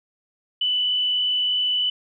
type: tone with frequency modulation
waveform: sine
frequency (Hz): 2986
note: F#7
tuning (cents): +15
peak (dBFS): -19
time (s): 0.61-1.9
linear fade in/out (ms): 5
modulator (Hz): 45.2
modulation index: 0.81
effects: none